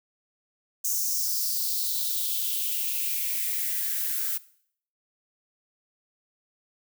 violet noise with high-pass filter sweep, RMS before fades -28 dBFS, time 0.84-4.38 s, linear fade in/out 10 ms, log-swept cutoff 6400 to 1400 Hz, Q 4, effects noise-tail reverb RT60 0.6 s tail -19 dB re dry

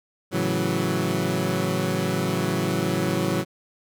20% pulse chord, F# minor seventh, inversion first, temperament equal, 110 / 138.59 / 164.81 / 185 Hz, A2 / C#3 / E3 / F#3, 0 / 0 / 0 / 0 cents, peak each -25 / -24 / -23 / -21 dBFS, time 0.31-3.45 s, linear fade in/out 50 ms, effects none

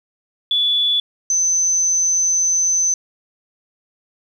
sine tone pair in turn, 3440 / 6118 Hz, A7 / G8, -40 / -43 cents, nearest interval minor seventh, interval 997 cents, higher second, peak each -14 dBFS, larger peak neither, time 0.51-1 / 1.3-2.94 s, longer second, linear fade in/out 2 ms, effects 8-bit

